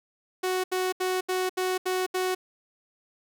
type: tone bursts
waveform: sawtooth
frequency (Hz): 370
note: F#4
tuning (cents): 0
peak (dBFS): -21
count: 7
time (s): 0.43-2.35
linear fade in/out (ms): 10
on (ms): 210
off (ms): 75
effects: none